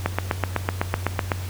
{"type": "click train", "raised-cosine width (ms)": 0.5, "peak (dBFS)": -5, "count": 11, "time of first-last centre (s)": [0.06, 1.318], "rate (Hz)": 7.95, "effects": ["added 92 Hz sine -28 dBFS peak until 1.49 s", "pink hiss -39 dBFS RMS until 1.49 s"]}